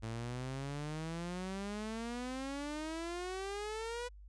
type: exponential sweep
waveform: sawtooth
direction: up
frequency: 110 to 494.9 Hz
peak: -35 dBFS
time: 0.02-4.09 s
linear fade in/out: 20 ms
effects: added 50 Hz sine -51 dBFS peak until 4.28 s + resampled to 22050 Hz